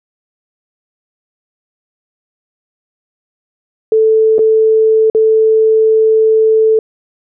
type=tone with dropouts; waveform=sine; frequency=440 Hz; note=A4; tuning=in tune; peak=-6 dBFS; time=3.92-6.79 s; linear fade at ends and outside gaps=2 ms; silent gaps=4.383-4.391 / 5.1-5.148 s; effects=none